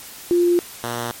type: tone pair in turn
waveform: sine / 5% pulse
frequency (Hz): 349.2 / 118.84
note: F4 / A#2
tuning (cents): 0 / +34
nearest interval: octave + perfect fifth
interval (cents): 1866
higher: first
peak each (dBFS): -13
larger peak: neither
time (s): 0.31-0.59 / 0.84-1.11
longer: first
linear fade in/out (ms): 0
effects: white hiss -38 dBFS RMS until 1.2 s + MP3 64 kbps